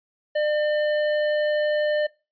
sine tone with tanh clipping, 601 Hz, D5, 40 cents sharp, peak -22 dBFS, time 0.35-2.07 s, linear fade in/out 10 ms, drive 14 dB, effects noise-tail reverb RT60 0.3 s tail -22 dB re dry + resampled to 11025 Hz

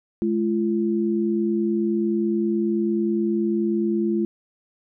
sine tone pair together, 212.3 / 341.7 Hz, G#3 / F4, +38 / -38 cents, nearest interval minor sixth, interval 824 cents, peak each -22 / -22 dBFS, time 0.22-4.25 s, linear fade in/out 0 ms, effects none

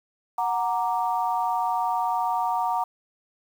sine chord, Gb augmented, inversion none, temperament equal with one note detuned, 736.6 / 932.3 / 1174.7 Hz, Gb5 / Bb5 / D6, -8 / 0 / 0 cents, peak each -26 / -25 / -31 dBFS, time 0.38-2.84 s, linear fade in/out 5 ms, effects 8-bit

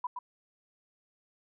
sine tone with echo, 987.8 Hz, B5, in tune, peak -30 dBFS, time 0.04-0.07 s, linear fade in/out 5 ms, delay 120 ms, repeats 1, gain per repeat -5 dB, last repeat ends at 0.19 s, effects none

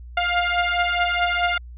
15% pulse beating tone pair, 701 / 705.7 Hz, F5 / F5, +6 / +18 cents, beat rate 4.7 Hz, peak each -16 / -15 dBFS, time 0.17-1.58 s, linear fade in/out 5 ms, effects added 60 Hz sine -36 dBFS peak until 1.77 s + resampled to 8000 Hz

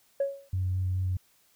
sine tone with exponential decay, 554.4 Hz, C#5, in tune, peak -20 dBFS, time 0.2-0.49 s, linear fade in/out 5 ms, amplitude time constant 63 ms
sine tone with vibrato, 92.5 Hz, F#2, in tune, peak -25 dBFS, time 0.53-1.17 s, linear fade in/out 5 ms, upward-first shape square, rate 4.8 Hz, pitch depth 10 cents each way
effects tanh soft clip ceiling -20 dBFS + white hiss -65 dBFS RMS until 1.55 s

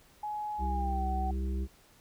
sine tone with pitch glide, 842 to 758.9 Hz, G#5 to F#5, +24 to +44 cents, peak -33 dBFS, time 0.23-1.31 s, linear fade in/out 5 ms, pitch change -180 cents, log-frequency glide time 0.63-1.07 s
harmonic tone, 65.41 Hz, C2, in tune, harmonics 1 / 3 / 5 / 6, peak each -30 / -40 / -44 / -46 dBFS, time 0.58-1.68 s, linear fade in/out 50 ms
effects pink hiss -61 dBFS RMS until 2 s

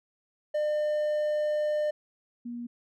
triangle / sine tone pair in turn, 602 / 238.9 Hz, D5 / A#3, +43 / +43 cents, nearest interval octave + major third, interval 1600 cents, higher first, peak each -23 / -34 dBFS, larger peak first, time 0.54-1.91 / 2.45-2.67 s, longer first, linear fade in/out 10 ms, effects none

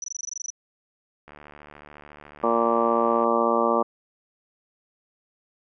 sine tone bursts, 5920 Hz, F#8, in tune, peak -29 dBFS, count 12, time 0.02-0.503 s, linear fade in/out 2 ms, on 21 ms, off 21 ms
click train, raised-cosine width 0.5 ms, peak -29 dBFS, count 146, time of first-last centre 1.28-3.239 s, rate 74 Hz
harmonic tone, 116.3 Hz, A#2, 4 cents flat, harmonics 2 / 3 / 4 / 5 / 6 / 7 / 8 / 9 / 10, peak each -28 / -28 / -26 / -25 / -31 / -30 / -29 / -31 / -25 dBFS, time 2.43-3.83 s, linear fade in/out 10 ms
effects none

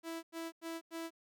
sawtooth tone bursts, 329.6 Hz, E4, in tune, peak -36 dBFS, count 4, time 0.03-1.106 s, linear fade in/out 50 ms, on 200 ms, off 92 ms, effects none

